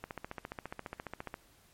click train, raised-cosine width 0.5 ms, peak -24 dBFS, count 20, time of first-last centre 0.04-1.341 s, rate 14.6 Hz, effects pink hiss -64 dBFS RMS until 1.73 s + MP3 64 kbps

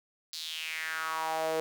sawtooth tone with high-pass filter sweep, 160 Hz, D#3, 49 cents sharp, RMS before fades -34 dBFS, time 0.33-1.6 s, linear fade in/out 0 ms, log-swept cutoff 4500 to 490 Hz, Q 4.2, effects none

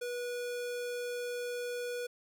square tone, 486.8 Hz, B4, 25 cents flat, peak -36 dBFS, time 0.01-2.07 s, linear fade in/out 10 ms, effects none

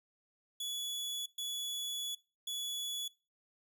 sawtooth tone bursts at uneven times, 3407 Hz, G#7, 44 cents sharp, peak -34 dBFS, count 3, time 0.6-1.26 / 1.38-2.15 / 2.47-3.08 s, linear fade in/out 5 ms, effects noise-tail reverb RT60 0.3 s tail -22 dB re dry

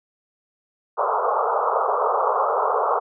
white band-pass noise, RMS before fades -21 dBFS, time 0.97-3 s, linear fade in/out 20 ms, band 420 to 1300 Hz, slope 96 dB/octave, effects none

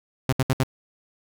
sawtooth tone bursts, 131 Hz, C3, 2 cents sharp, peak -14 dBFS, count 4, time 0.29-0.634 s, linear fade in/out 2 ms, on 35 ms, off 68 ms, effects none

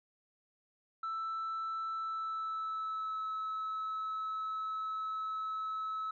sine tone with pitch glide, 1324 to 1296.8 Hz, E6 to E6, +7 to -29 cents, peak -33 dBFS, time 1.03-6.11 s, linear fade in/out 5 ms, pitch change -36 cents, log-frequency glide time 1.94-3.27 s, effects tanh soft clip ceiling -33 dBFS

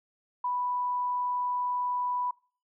sine tone, 987.8 Hz, B5, in tune, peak -27 dBFS, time 0.44-2.31 s, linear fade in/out 5 ms, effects noise-tail reverb RT60 0.4 s tail -23 dB re dry

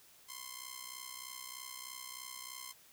5% pulse ring-modulated tone, 1046.5 Hz, C6, in tune, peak -30 dBFS, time 0.28-2.73 s, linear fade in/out 20 ms, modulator 31.6 Hz, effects white hiss -62 dBFS RMS until 2.92 s

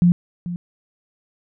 sine tone with echo, 175 Hz, F3, 4 cents sharp, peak -10 dBFS, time 0.02-0.12 s, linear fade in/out 0 ms, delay 440 ms, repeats 1, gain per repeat -14 dB, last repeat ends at 0.56 s, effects none

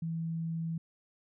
sine tone, 164.2 Hz, E3, 6 cents flat, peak -32 dBFS, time 0.02-0.78 s, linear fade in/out 5 ms, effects none

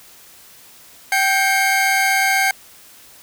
45% pulse tone cluster, 772 / 1580 / 2158 Hz, G5 / G6 / C#7, -27 / +13 / -47 cents, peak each -19 dBFS, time 1.12-2.51 s, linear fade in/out 2 ms, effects white hiss -45 dBFS RMS until 3.22 s

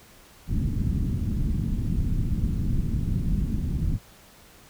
pink low-pass noise, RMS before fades -25 dBFS, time 0.47-3.99 s, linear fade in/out 50 ms, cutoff 230 Hz, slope 24 dB/octave, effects pink hiss -52 dBFS RMS until 4.69 s

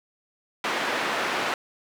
white band-pass noise, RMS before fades -27 dBFS, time 0.64-1.54 s, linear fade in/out 2 ms, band 280 to 2000 Hz, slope 12 dB/octave, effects none

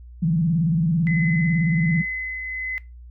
sine tone with vibrato, 164.81 Hz, E3, in tune, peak -17 dBFS, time 0.22-2.02 s, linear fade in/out 10 ms, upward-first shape square, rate 18 Hz, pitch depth 130 cents each way
sine tone with tremolo, 2033 Hz, B6, 50 cents sharp, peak -24 dBFS, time 1.07-2.78 s, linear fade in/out 0 ms, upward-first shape triangle, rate 1.3 Hz, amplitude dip 40%
effects noise-tail reverb RT60 0.2 s tail -18 dB re dry + added 60 Hz sine -39 dBFS peak until 3.1 s

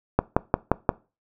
click train, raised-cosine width 1 ms, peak -3 dBFS, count 5, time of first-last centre 0.19-0.892 s, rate 5.7 Hz, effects noise-tail reverb RT60 0.3 s tail -21 dB re dry

